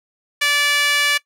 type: tone with high-pass filter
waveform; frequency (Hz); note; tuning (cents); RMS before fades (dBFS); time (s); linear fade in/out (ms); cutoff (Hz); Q
sawtooth; 580; D5; -22; -17; 0.41-1.18; 10; 2000; 2
effects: noise-tail reverb RT60 0.1 s tail -20 dB re dry + low-pass 12000 Hz 12 dB/octave